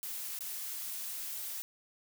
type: noise with dropouts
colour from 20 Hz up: blue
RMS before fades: -40 dBFS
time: 0.03-1.62 s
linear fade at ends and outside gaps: 0 ms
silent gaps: 0.389-0.407 s
effects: none